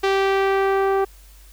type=tone with low-pass filter sweep; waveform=sawtooth; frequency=389.7 Hz; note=G4; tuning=10 cents flat; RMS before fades=-19 dBFS; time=0.03-1.05 s; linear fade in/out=10 ms; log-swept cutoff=4100 to 1100 Hz; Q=0.94; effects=added 49 Hz sine -44 dBFS peak until 1.52 s + white hiss -52 dBFS RMS until 1.52 s